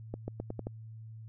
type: accelerating click train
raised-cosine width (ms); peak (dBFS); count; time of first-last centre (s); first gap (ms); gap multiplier
2; -23; 6; 0.14-0.67; 140; 0.86
effects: added 111 Hz sine -44 dBFS peak until 1.28 s